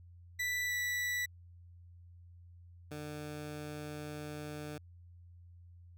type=tone with pitch glide; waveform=40% pulse; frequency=1975.5 to 1961.9 Hz; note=B6 to B6; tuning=0 to -12 cents; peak=-32 dBFS; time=0.39-1.26 s; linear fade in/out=10 ms; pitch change=-12 cents; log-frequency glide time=0.66-0.73 s
type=tone; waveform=15% pulse; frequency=150 Hz; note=D3; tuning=37 cents sharp; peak=-35 dBFS; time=2.91-4.78 s; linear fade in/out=5 ms
effects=added 87 Hz sine -53 dBFS peak until 5.97 s